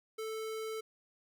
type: tone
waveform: square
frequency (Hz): 440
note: A4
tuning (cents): 0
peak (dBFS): -38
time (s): 0.18-0.81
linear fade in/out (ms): 10
effects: none

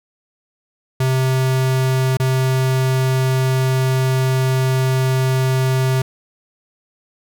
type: tone with dropouts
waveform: square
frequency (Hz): 130.7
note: C3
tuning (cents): -1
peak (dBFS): -15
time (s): 1-6.02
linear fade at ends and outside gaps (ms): 5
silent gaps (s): 2.171-2.198
effects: none

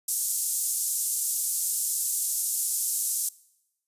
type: band-pass noise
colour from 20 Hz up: pink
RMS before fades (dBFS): -28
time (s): 0.08-3.29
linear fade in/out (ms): 5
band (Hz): 7300 to 13000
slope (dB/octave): 24
effects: noise-tail reverb RT60 0.9 s tail -22 dB re dry + resampled to 32000 Hz

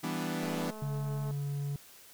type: chord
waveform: sawtooth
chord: E minor seventh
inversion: none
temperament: equal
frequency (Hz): 164.81 / 196 / 246.9 / 293.7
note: E3 / G3 / B3 / D4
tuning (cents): 0 / 0 / 0 / 0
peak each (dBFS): -33 / -36 / -33 / -35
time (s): 0.03-0.71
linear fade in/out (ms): 10
type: click train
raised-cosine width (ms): 1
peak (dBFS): -33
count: 191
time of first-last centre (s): 0.43-1.31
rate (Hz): 216
type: tone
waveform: triangle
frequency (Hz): 142.1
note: C#3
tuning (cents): +43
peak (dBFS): -30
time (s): 0.82-1.76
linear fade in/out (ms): 2
effects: white hiss -55 dBFS RMS until 2.13 s

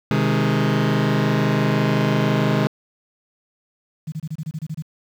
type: chord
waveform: sawtooth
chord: Ab major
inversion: first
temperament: just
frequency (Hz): 129.78 / 155.74 / 207.7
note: C3 / Eb3 / Ab3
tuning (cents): -14 / +2 / 0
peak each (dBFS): -17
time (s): 0.11-2.67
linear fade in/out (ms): 0
type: tone bursts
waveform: sine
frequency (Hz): 156.8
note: D#3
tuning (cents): +14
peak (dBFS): -24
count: 10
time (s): 4.07-4.824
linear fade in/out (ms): 10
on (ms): 52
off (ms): 26
effects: low-pass 4000 Hz 12 dB/octave + 8-bit

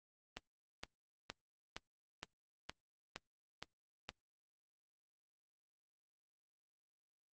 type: click train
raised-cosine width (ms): 0.2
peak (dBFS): -25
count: 9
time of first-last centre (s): 0.37-4.091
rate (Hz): 2.15
effects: Opus 32 kbps

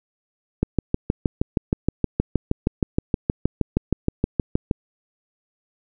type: click train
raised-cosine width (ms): 3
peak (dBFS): -5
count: 27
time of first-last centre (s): 0.63-4.712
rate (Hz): 6.37
effects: none

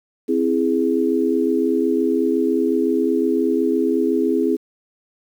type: chord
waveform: sine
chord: C augmented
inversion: none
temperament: equal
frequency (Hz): 261.6 / 329.6 / 415.3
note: C4 / E4 / G#4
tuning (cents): 0 / 0 / 0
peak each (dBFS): -20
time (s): 0.28-4.57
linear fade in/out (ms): 20
effects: 8-bit

